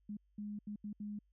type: tone bursts at uneven times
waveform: sine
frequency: 207.7 Hz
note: G#3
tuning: in tune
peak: -40 dBFS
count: 5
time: 0.09-0.17 / 0.38-0.59 / 0.67-0.76 / 0.84-0.93 / 1-1.19 s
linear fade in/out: 5 ms
effects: added 50 Hz sine -70 dBFS peak until 1.32 s